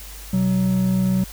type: tone pair together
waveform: triangle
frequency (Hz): 126.84 / 187.4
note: B2 / F#3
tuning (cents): +47 / +22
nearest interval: perfect fifth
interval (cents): 675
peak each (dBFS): -22 / -15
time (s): 0.33-1.24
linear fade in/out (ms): 5
effects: added 50 Hz sine -37 dBFS peak until 1.32 s + white hiss -40 dBFS RMS until 1.32 s